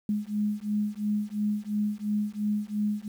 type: beating tone pair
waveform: sine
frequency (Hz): 207.7 / 210.6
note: G#3 / G#3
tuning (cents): 0 / +24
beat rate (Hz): 2.9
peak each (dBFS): -29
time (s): 0.09-3.08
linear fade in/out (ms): 2
effects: 9-bit